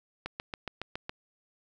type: click train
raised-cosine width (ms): 0.3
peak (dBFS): -19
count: 7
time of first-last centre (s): 0.26-1.094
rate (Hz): 7.19
effects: none